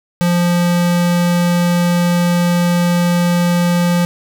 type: tone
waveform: square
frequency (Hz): 174.61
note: F3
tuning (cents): 0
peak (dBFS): -12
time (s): 0.21-4.05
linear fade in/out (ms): 0
effects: none